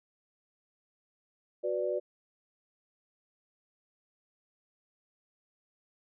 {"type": "chord", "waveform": "sine", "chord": "B minor", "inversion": "second", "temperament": "equal", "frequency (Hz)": [370, 493.9, 587.3], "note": ["F#4", "B4", "D5"], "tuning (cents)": [0, 0, 0], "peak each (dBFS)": [-34, -34, -32], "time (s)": [1.63, 2], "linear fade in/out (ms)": 20, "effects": []}